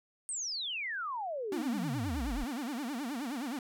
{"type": "exponential sweep", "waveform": "sine", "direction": "down", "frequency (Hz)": [8870, 36.71], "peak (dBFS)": -34, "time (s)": [0.29, 2.44], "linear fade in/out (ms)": 0}
{"type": "tone with vibrato", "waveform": "45% pulse", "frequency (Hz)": 261.9, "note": "C4", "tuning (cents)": 2, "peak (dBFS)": -35, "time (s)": [1.52, 3.59], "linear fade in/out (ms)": 2, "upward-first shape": "sine", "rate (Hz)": 9.5, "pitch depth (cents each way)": 250}
{"effects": []}